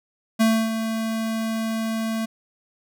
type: tone with ADSR envelope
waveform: square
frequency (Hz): 223.3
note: A3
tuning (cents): +26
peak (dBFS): -15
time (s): 0.39-2.26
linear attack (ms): 21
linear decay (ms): 280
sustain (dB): -9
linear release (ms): 13
effects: none